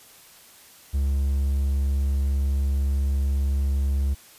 triangle tone, 69 Hz, C#2, 7 cents flat, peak -18 dBFS, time 0.93-4.15 s, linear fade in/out 20 ms, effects white hiss -50 dBFS RMS until 4.38 s + resampled to 32000 Hz

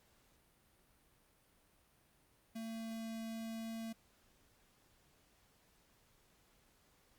square tone with notch filter, 225.1 Hz, A3, 40 cents sharp, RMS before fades -44 dBFS, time 2.55-3.93 s, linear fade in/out 10 ms, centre 1300 Hz, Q 1.5, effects pink hiss -71 dBFS RMS until 7.18 s + Opus 48 kbps

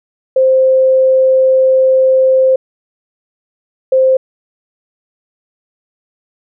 sine tone bursts at uneven times, 523.3 Hz, C5, in tune, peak -6 dBFS, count 2, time 0.36-2.56 / 3.92-4.17 s, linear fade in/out 5 ms, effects none

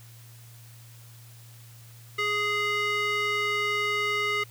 square tone with band-pass filter, 415.3 Hz, G#4, in tune, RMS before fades -27 dBFS, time 2.18-4.44 s, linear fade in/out 10 ms, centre 2100 Hz, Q 1.9, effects added 116 Hz sine -47 dBFS peak until 4.5 s + white hiss -54 dBFS RMS until 4.5 s

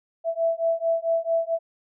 sine beating tone pair, 660 / 664.5 Hz, E5 / E5, +2 / +14 cents, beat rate 4.5 Hz, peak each -24 dBFS, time 0.24-1.59 s, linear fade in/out 50 ms, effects none

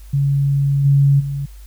sine tone with level steps, 140 Hz, C#3, 18 cents sharp, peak -13 / -9 / -20 dBFS, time 0.13-1.46 s, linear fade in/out 10 ms, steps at 0.84 / 1.19 s, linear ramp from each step 20 ms, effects added 50 Hz sine -35 dBFS peak until 1.66 s + white hiss -51 dBFS RMS until 1.66 s

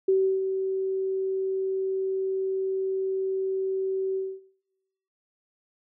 sine tone with ADSR envelope, 382.3 Hz, G4, 43 cents flat, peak -17 dBFS, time 0.08-4.4 s, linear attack 7 ms, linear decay 310 ms, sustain -8 dB, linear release 240 ms, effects noise-tail reverb RT60 0.9 s tail -17 dB re dry

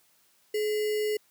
sine tone with sample-and-hold, 424.9 Hz, G#4, 40 cents sharp, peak -25 dBFS, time 0.54-1.17 s, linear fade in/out 5 ms, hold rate 2450 Hz, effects white hiss -65 dBFS RMS until 1.3 s + high-pass 100 Hz 12 dB/octave

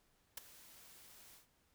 white noise with ADSR envelope, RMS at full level -41 dBFS, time 0.37-1.47 s, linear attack 5 ms, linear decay 12 ms, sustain -19 dB, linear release 130 ms, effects pink hiss -75 dBFS RMS until 1.74 s

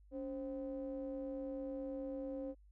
triangle ring-modulated tone, 123.47 Hz, B2, in tune, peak -35 dBFS, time 0.11-2.55 s, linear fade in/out 50 ms, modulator 405 Hz, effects added 50 Hz sine -60 dBFS peak until 2.71 s

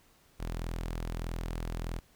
sawtooth tone, 41.61 Hz, E1, 17 cents sharp, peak -30 dBFS, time 0.39-2 s, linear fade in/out 20 ms, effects pink hiss -64 dBFS RMS until 2.15 s

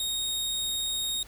sawtooth tone, 3729 Hz, A#7, in tune, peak -25 dBFS, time 0-1.23 s, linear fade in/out 2 ms, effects added 46 Hz sine -51 dBFS peak until 1.27 s + pink hiss -52 dBFS RMS until 1.27 s

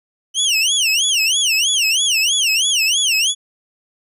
25% pulse tone with vibrato, 2952 Hz, F#7, 5 cents flat, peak -10 dBFS, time 0.34-3.35 s, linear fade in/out 50 ms, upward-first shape sine, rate 3.1 Hz, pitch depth 250 cents each way, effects resampled to 32000 Hz

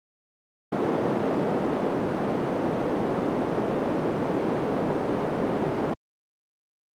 white band-pass noise, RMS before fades -25 dBFS, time 0.72-5.94 s, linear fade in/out 5 ms, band 160 to 490 Hz, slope 12 dB/octave, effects high-pass 100 Hz 12 dB/octave + Opus 32 kbps

